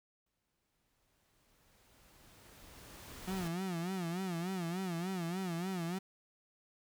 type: noise with exponential growth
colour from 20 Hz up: pink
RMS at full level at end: -46 dBFS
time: 0.26-3.48 s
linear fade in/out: 5 ms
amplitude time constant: 700 ms
type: tone with vibrato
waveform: 35% pulse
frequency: 178.4 Hz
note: F3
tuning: 37 cents sharp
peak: -34 dBFS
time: 3.27-5.99 s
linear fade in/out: 10 ms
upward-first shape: sine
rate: 3.4 Hz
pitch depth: 130 cents each way
effects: none